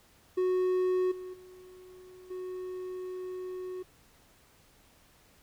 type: tone with level steps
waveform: triangle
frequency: 368 Hz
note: F#4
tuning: 9 cents flat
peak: -23 / -37 / -47 / -34 dBFS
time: 0.37-3.83 s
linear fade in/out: 10 ms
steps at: 1.11 / 1.33 / 2.3 s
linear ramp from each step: 10 ms
effects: pink hiss -62 dBFS RMS until 5.42 s